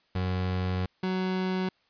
30% pulse tone pair in turn, 92.1 / 186.13 Hz, F#2 / F#3, -7 / +11 cents, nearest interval octave, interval 1218 cents, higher second, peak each -24 dBFS, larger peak neither, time 0.15-0.86 / 1.03-1.69 s, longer first, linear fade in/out 5 ms, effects white hiss -68 dBFS RMS until 1.89 s + resampled to 11025 Hz

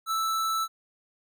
square tone, 1318.5 Hz, E6, in tune, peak -26 dBFS, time 0.06-0.68 s, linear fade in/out 50 ms, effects none

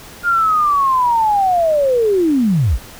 sine linear sweep, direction down, 1424 to 39.56 Hz, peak -11 dBFS, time 0.23-2.79 s, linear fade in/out 50 ms, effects pink hiss -37 dBFS RMS until 2.99 s

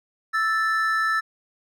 triangle tone pair together, 1318.5 / 1760 Hz, E6 / A6, 0 / 0 cents, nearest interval perfect fourth, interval 500 cents, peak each -21 dBFS, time 0.33-1.21 s, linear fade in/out 20 ms, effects none

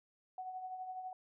sine tone with tremolo, 744 Hz, F#5, 9 cents sharp, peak -39 dBFS, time 0.38-1.13 s, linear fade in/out 2 ms, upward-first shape triangle, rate 12 Hz, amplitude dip 55%, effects none

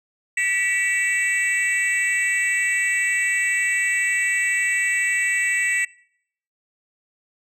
sine tone cluster, 1948 / 2276 / 2682 / 8010 Hz, B6 / C#7 / E7 / B8, -24 / +45 / +29 / +23 cents, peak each -20 / -24 / -26 / -28 dBFS, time 0.37-5.85 s, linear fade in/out 5 ms, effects noise-tail reverb RT60 0.7 s tail -24 dB re dry + tanh soft clip ceiling -13 dBFS

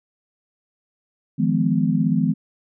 sine chord, F half-diminished seventh, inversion third, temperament just, 157.15 / 174.61 / 209.5 / 251.4 Hz, Eb3 / F3 / Ab3 / Cb4, +18 / 0 / +15 / +31 cents, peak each -22 dBFS, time 1.38-2.34 s, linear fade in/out 20 ms, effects none

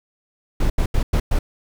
brown noise bursts at uneven times, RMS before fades -17 dBFS, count 5, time 0.6-0.7 / 0.78-0.86 / 0.94-1.03 / 1.13-1.2 / 1.31-1.39 s, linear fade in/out 5 ms, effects none

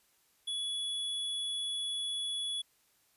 square tone, 3394 Hz, G#7, 37 cents sharp, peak -34 dBFS, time 0.47-2.62 s, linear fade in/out 10 ms, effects white hiss -70 dBFS RMS until 3.16 s + resampled to 32000 Hz

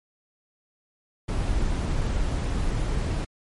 brown noise, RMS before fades -25 dBFS, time 1.28-3.25 s, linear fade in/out 10 ms, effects MP3 48 kbps

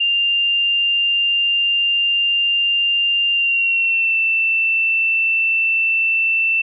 sine tone with pitch glide, 2794 to 2672 Hz, F7 to E7, 0 to +23 cents, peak -14 dBFS, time 0-6.62 s, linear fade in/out 10 ms, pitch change -77 cents, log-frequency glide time 3.32-4.17 s, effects none

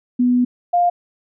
sine tone pair in turn, 246.9 / 702.6 Hz, B3 / F5, 0 / +10 cents, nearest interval octave + tritone, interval 1810 cents, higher second, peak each -12 dBFS, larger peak neither, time 0.19-0.45 / 0.73-0.9 s, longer first, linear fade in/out 10 ms, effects none

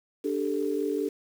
sine chord, D suspended fourth, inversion none, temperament equal with one note detuned, 293.7 / 395 / 440 Hz, D4 / G4 / A4, 0 / +13 / 0 cents, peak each -30 dBFS, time 0.24-1.09 s, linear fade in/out 10 ms, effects 8-bit

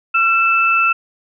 sine tone pair together, 1357.9 / 2637 Hz, F6 / E7, -49 / 0 cents, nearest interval major seventh, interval 1149 cents, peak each -14 dBFS, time 0.14-0.93 s, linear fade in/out 10 ms, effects none

